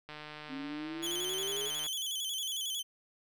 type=click train; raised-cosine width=0.3 ms; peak=-29 dBFS; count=269; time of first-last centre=0.09-1.865 s; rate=151 Hz
type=linear sweep; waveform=sine; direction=up; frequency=261.6 to 424.4 Hz; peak=-38 dBFS; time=0.48-1.71 s; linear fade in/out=50 ms
type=tone with vibrato; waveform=sawtooth; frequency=3225 Hz; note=G7; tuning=48 cents sharp; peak=-31 dBFS; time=1.02-2.83 s; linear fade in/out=20 ms; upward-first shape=square; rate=11 Hz; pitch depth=75 cents each way
effects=none